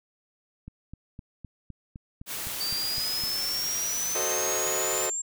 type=click train; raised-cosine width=5 ms; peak=-28 dBFS; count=11; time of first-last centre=0.68-3.238 s; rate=3.91 Hz
type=noise; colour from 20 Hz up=white; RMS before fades=-34 dBFS; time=2.26-5.1 s; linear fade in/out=50 ms
type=exponential sweep; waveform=sine; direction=up; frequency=4600 to 7459 Hz; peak=-28 dBFS; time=2.6-5.22 s; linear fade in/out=10 ms
type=chord; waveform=sawtooth; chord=F# diminished seventh; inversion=none; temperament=equal; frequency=370 / 440 / 523.3 / 622.3 Hz; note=F#4 / A4 / C5 / Eb5; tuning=0 / 0 / 0 / 0 cents; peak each=-31 dBFS; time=4.15-5.1 s; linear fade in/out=5 ms
effects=none